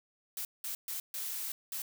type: noise bursts at uneven times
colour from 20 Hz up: blue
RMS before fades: -38 dBFS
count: 5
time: 0.37-0.45 / 0.64-0.75 / 0.88-1 / 1.14-1.52 / 1.72-1.82 s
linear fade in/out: 2 ms
effects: none